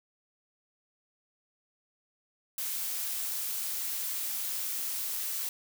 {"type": "noise", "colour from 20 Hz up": "blue", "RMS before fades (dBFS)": -34, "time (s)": [2.58, 5.49], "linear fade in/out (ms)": 2, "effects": []}